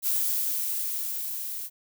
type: noise with level ramp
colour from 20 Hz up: violet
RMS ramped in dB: -25 to -35 dBFS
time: 0.02-1.7 s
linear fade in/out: 50 ms
effects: none